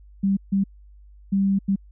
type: tone bursts at uneven times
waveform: sine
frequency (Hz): 196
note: G3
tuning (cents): 0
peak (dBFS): -17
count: 4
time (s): 0.23-0.37 / 0.52-0.64 / 1.32-1.59 / 1.68-1.76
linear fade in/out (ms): 10
effects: added 50 Hz sine -45 dBFS peak until 1.91 s